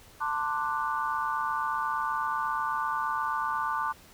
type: chord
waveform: sine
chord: D dominant seventh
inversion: second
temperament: equal with one note detuned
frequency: 891.8 / 1046.5 / 1174.7 / 1480 Hz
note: A5 / C6 / D6 / F#6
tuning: +23 / 0 / 0 / 0 cents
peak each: -32 / -34 / -31 / -35 dBFS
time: 0.2-3.93 s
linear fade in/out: 20 ms
effects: pink hiss -54 dBFS RMS until 4.13 s